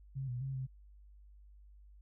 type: tone with pitch steps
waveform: sine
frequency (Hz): 134.4 / 123.1 / 134.8 / 131.1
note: C3 / B2 / C#3 / C3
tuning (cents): +47 / -5 / -48 / +4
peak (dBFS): -36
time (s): 0.15-0.67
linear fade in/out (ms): 20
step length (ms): 130
effects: added 50 Hz sine -55 dBFS peak until 2.01 s